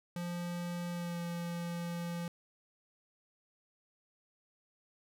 square tone with pitch glide, 174.3 to 171.7 Hz, F3 to F3, -3 to -29 cents, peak -37 dBFS, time 0.16-2.28 s, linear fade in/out 2 ms, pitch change -26 cents, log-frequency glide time 0.91-1.2 s, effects none

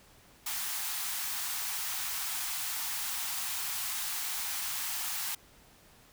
white high-pass noise, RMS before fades -35 dBFS, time 0.46-5.35 s, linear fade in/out 5 ms, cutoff 720 Hz, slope 96 dB/octave, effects pink hiss -59 dBFS RMS until 6.12 s

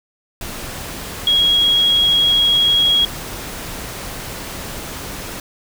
sine tone in noise, 3304 Hz, G#7, 10 cents flat, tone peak -11 dBFS, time 1.27-3.05 s, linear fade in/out 2 ms, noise pink, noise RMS -29 dBFS, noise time 0.41-5.4 s, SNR +15 dB, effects none

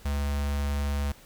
square tone with notch filter, 71.3 Hz, C#2, 49 cents sharp, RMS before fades -28 dBFS, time 0.05-1.12 s, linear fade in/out 5 ms, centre 330 Hz, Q 1.7, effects pink hiss -53 dBFS RMS until 1.25 s

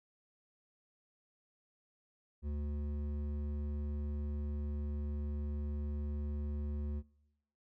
sine tone with hard clipping, 73.3 Hz, D2, 3 cents flat, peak -37 dBFS, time 2.42-7.03 s, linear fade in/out 50 ms, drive 10 dB, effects noise-tail reverb RT60 1.0 s tail -26 dB re dry

